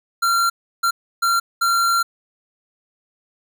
square tone bursts at uneven times, 1373 Hz, F6, 30 cents flat, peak -16 dBFS, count 4, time 0.22-0.5 / 0.83-0.91 / 1.22-1.4 / 1.61-2.03 s, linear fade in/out 10 ms, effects none

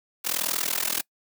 white noise with amplitude modulation, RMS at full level -23 dBFS, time 0.24-1.02 s, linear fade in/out 20 ms, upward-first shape sine, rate 41 Hz, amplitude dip 95%, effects noise-tail reverb RT60 0.1 s tail -25 dB re dry + high-pass 200 Hz 12 dB/octave

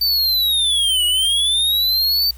square linear two-way sweep, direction down then up, 4612 to 2890 to 4612 Hz, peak -15 dBFS, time 0.01-2.31 s, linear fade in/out 5 ms, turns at 1.05 s, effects added 60 Hz sine -36 dBFS peak until 2.37 s + white hiss -49 dBFS RMS until 2.37 s

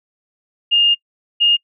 sine tone pair in turn, 2827 / 2838 Hz, F7 / F7, +20 / +27 cents, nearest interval unison, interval 7 cents, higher second, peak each -10 dBFS, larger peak neither, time 0.71-0.95 / 1.4-1.57 s, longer first, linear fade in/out 20 ms, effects noise-tail reverb RT60 0.1 s tail -25 dB re dry

